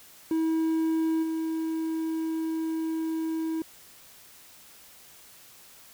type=tone with level steps; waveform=triangle; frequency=322.2 Hz; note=E4; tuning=39 cents flat; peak=-21 / -25 dBFS; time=0.31-3.62 s; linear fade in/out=2 ms; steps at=1.22 s; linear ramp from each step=20 ms; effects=white hiss -52 dBFS RMS until 5.93 s